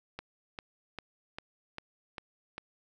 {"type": "click train", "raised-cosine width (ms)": 0.3, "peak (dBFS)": -23, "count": 7, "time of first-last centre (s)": [0.19, 2.58], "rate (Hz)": 2.51, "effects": []}